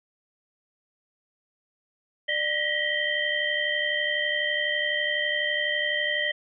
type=tone cluster; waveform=sine; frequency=598 / 1890 / 1962 / 3135 Hz; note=D5 / A#6 / B6 / G7; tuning=+31 / +23 / -12 / -1 cents; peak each=-32 / -28 / -29 / -29 dBFS; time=2.28-6.32 s; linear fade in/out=10 ms; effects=none